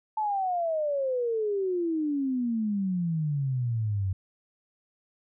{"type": "exponential sweep", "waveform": "sine", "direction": "down", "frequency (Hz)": [880, 92.5], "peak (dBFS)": -25, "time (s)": [0.17, 4.13], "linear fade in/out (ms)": 5, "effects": []}